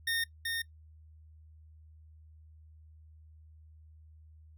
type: tone with echo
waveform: 25% pulse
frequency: 1836 Hz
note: A#6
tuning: 27 cents flat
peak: -26 dBFS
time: 0.07-0.24 s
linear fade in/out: 5 ms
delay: 380 ms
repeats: 1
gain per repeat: -3 dB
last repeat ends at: 0.62 s
effects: noise-tail reverb RT60 0.1 s tail -19 dB re dry + added 78 Hz sine -53 dBFS peak until 4.57 s